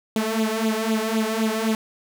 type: tone with flanger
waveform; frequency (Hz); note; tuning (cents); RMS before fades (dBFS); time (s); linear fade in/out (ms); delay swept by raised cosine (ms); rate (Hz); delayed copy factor
sawtooth; 220.7; A3; +5; -23; 0.16-1.75; 2; 0.27 to 2.97; 3.9; +0.75
effects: none